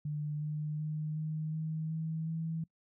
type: tone with pitch steps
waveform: sine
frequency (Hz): 149.4 / 151.49 / 153.6 / 155.74 / 157.92 / 160.12 / 162.36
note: D3 / D#3 / D#3 / D#3 / D#3 / D#3 / E3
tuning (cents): +30 / -46 / -22 / +2 / +26 / +50 / -26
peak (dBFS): -33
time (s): 0.05-2.64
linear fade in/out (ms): 5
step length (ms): 370
effects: noise-tail reverb RT60 0.1 s tail -23 dB re dry